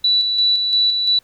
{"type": "tone with tremolo", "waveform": "sine", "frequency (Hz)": 3951, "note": "B7", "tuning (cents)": 0, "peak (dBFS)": -12, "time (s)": [0.04, 1.19], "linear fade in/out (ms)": 5, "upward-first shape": "square", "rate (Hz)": 2.9, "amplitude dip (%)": 40, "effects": ["pink hiss -57 dBFS RMS until 1.23 s"]}